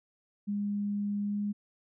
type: tone with pitch glide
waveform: sine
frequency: 204.2 to 205.6 Hz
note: G#3 to G#3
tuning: -29 to -17 cents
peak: -29 dBFS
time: 0.47-1.53 s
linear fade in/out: 20 ms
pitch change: +12 cents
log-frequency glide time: 1.23-1.39 s
effects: none